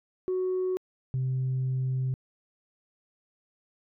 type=tone pair in turn; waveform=sine; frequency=370 / 129.99 Hz; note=F#4 / C3; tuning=0 / -11 cents; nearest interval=octave + tritone; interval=1811 cents; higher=first; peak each=-24 dBFS; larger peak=neither; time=0.28-0.77 / 1.14-2.14 s; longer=second; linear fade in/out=0 ms; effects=tanh soft clip ceiling -23 dBFS